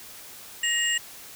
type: tone cluster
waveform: sine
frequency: 1883 / 2838 / 7600 Hz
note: A#6 / F7 / A#8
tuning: +17 / +27 / +33 cents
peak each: -26 / -26 / -28 dBFS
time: 0.63-0.98 s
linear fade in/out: 5 ms
effects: white hiss -44 dBFS RMS until 1.35 s